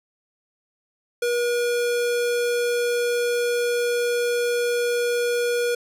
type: tone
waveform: square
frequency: 480.5 Hz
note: B4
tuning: 48 cents flat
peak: -21 dBFS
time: 1.22-5.75 s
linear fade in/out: 5 ms
effects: resampled to 32000 Hz